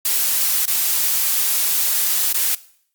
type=noise with dropouts; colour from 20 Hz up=blue; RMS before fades=-18 dBFS; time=0.05-2.55 s; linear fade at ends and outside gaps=5 ms; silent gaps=0.656-0.677 / 2.329-2.342 s; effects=noise-tail reverb RT60 0.6 s tail -19 dB re dry + Opus 48 kbps